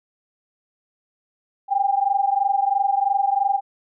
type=tone pair together; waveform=sine; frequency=784 / 807 Hz; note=G5 / G#5; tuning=0 / -50 cents; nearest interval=minor second; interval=50 cents; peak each=-20 dBFS; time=1.68-3.61 s; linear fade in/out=50 ms; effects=none